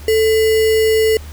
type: tone with sample-and-hold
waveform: sine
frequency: 440 Hz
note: A4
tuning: in tune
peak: -10 dBFS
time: 0.08-1.17 s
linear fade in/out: 2 ms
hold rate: 2450 Hz
effects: added 75 Hz sine -30 dBFS peak until 1.32 s + pink hiss -40 dBFS RMS until 1.32 s